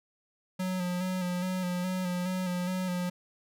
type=tone with vibrato; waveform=square; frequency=181.8 Hz; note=F#3; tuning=30 cents flat; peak=-30 dBFS; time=0.59-3.1 s; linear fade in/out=10 ms; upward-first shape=square; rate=2.4 Hz; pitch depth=30 cents each way; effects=none